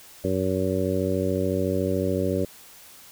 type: harmonic tone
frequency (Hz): 93.8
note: F#2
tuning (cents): +24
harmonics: 1 / 2 / 3 / 4 / 5 / 6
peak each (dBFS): -29 / -29 / -29 / -29 / -29 / -29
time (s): 0.24-2.45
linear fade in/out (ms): 5
effects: white hiss -48 dBFS RMS until 3.11 s